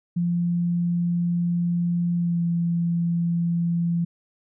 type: tone with pitch glide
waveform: sine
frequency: 173.1 to 170.32 Hz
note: F3 to F3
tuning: -15 to -43 cents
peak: -20 dBFS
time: 0.16-4.05 s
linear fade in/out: 10 ms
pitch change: -28 cents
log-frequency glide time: 2.16-2.42 s
effects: none